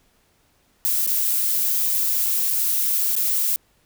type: noise with dropouts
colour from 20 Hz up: violet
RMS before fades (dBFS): -21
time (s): 0.85-3.56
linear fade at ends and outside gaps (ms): 0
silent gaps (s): 1.064-1.075 / 2.262-2.266 / 2.505-2.509 / 3.154-3.164
effects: pink hiss -62 dBFS RMS until 3.85 s